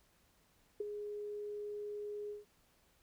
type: tone with ADSR envelope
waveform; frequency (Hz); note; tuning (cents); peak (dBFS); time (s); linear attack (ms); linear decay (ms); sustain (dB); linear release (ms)
sine; 415.3; G#4; 0; -32; 0.8-2.45; 6; 15; -8; 150
effects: pink hiss -71 dBFS RMS until 3.02 s